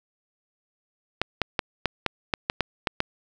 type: clicks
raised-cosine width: 0.3 ms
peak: -6 dBFS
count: 10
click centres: 1.216 / 1.417 / 1.592 / 1.857 / 2.063 / 2.338 / 2.499 / 2.607 / 2.872 / 3.004 s
effects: none